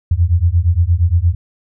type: beating tone pair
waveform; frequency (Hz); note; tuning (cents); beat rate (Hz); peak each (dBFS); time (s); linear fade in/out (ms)
sine; 82 / 90.6; E2 / F#2; -9 / -36; 8.6; -13; 0.11-1.35; 5
effects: none